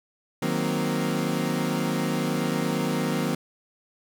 30% pulse chord, C half-diminished seventh, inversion first, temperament equal, 155.56 / 185 / 233.1 / 261.6 Hz, Eb3 / Gb3 / Bb3 / C4, 0 / 0 / 0 / 0 cents, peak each -27 / -27 / -27 / -27 dBFS, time 0.42-3.35 s, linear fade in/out 5 ms, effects none

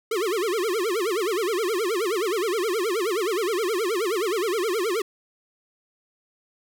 square tone with vibrato, 401.7 Hz, G4, 42 cents sharp, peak -23 dBFS, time 0.11-5.02 s, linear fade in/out 5 ms, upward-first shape sine, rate 9.5 Hz, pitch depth 260 cents each way, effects none

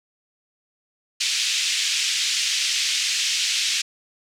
pink band-pass noise, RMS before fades -23 dBFS, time 1.2-3.82 s, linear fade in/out 10 ms, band 2500 to 7100 Hz, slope 24 dB/octave, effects none

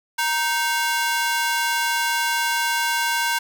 sawtooth ring-modulated tone, 1244.5 Hz, D#6, in tune, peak -13 dBFS, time 0.18-3.39 s, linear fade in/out 10 ms, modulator 308 Hz, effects none

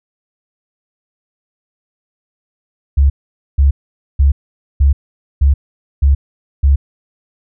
sine tone bursts, 69.5 Hz, C#2, 5 cents sharp, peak -6 dBFS, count 7, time 2.97-6.76 s, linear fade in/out 10 ms, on 130 ms, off 480 ms, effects none

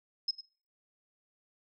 sine tone with echo, 5150 Hz, E8, 41 cents flat, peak -27 dBFS, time 0.28-0.31 s, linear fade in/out 5 ms, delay 100 ms, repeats 1, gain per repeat -13 dB, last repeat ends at 0.41 s, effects noise-tail reverb RT60 0.4 s tail -22 dB re dry

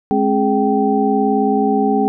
sine tone cluster, 209.5 / 268.3 / 418.1 / 776 Hz, G#3 / C4 / G#4 / G5, +15 / +44 / +12 / -18 cents, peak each -18 dBFS, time 0.11-2.08 s, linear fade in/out 0 ms, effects none

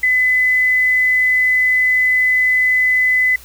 sine tone, 2012 Hz, B6, 32 cents sharp, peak -11 dBFS, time 0.03-3.36 s, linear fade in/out 5 ms, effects added 60 Hz sine -43 dBFS peak until 3.44 s + white hiss -42 dBFS RMS until 3.44 s

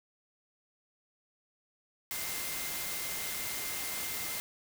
sine tone in noise, 2093 Hz, C7, in tune, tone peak -45 dBFS, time 2.11-4.4 s, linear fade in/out 0 ms, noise white, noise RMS -37 dBFS, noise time 2.11-4.4 s, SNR -11 dB, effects none

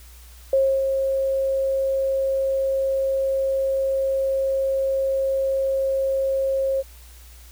sine tone with ADSR envelope, 538 Hz, C5, 48 cents sharp, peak -14 dBFS, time 0.53-6.83 s, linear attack 3 ms, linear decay 280 ms, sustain -5 dB, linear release 32 ms, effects added 60 Hz sine -43 dBFS peak until 7.51 s + white hiss -50 dBFS RMS until 7.51 s

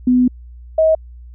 sine tone pair in turn, 250 / 636.2 Hz, B3 / D#5, +21 / +38 cents, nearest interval octave + major third, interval 1617 cents, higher second, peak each -9 dBFS, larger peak neither, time 0.07-0.28 / 0.78-0.95 s, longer first, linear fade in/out 5 ms, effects added 60 Hz sine -34 dBFS peak until 1.34 s

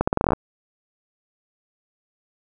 accelerating click train, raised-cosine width 1 ms, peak -4 dBFS, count 11, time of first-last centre 0.01-0.333 s, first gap 65 ms, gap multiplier 0.83, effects none

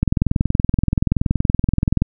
click train, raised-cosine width 5 ms, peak -3 dBFS, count 43, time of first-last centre 0.03-2.021 s, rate 21.1 Hz, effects none

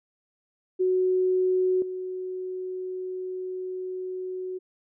sine tone with level steps, 370 Hz, F#4, in tune, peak -20 / -30 dBFS, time 0.79-4.59 s, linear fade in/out 20 ms, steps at 1.82 s, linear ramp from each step 2 ms, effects none

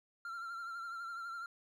triangle tone with vibrato, 1370 Hz, F6, 34 cents flat, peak -39 dBFS, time 0.25-1.46 s, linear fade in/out 2 ms, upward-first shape sine, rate 12 Hz, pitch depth 45 cents each way, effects none

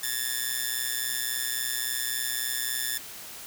5% pulse ring-modulated tone, 1760 Hz, A6, in tune, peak -14 dBFS, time 0.03-2.98 s, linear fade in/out 5 ms, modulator 61.8 Hz, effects white hiss -42 dBFS RMS until 3.46 s

